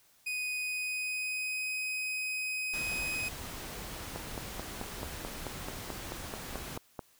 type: tone with pitch glide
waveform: 40% pulse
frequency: 2493 to 2515 Hz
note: D#7 to D#7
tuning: +3 to +18 cents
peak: -32 dBFS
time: 0.26-3.29 s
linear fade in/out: 10 ms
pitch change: +15 cents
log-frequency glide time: 0.57-1.71 s
type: noise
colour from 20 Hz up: pink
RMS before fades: -42 dBFS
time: 2.73-6.78 s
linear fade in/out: 10 ms
type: click train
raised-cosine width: 1 ms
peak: -23 dBFS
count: 14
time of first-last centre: 4.16-6.992 s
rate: 4.59 Hz
effects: white hiss -65 dBFS RMS until 7.19 s